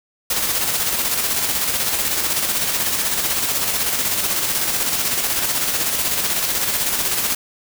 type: noise with tremolo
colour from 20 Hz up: white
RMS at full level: -19 dBFS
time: 0.3-7.35 s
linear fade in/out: 5 ms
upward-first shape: square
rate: 16 Hz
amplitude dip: 35%
effects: none